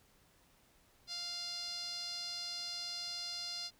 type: tone with band-pass filter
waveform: sawtooth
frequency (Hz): 698.5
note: F5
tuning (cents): 0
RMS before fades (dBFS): -42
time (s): 1.07-3.71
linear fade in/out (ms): 50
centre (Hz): 4600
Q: 8
effects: pink hiss -68 dBFS RMS until 3.79 s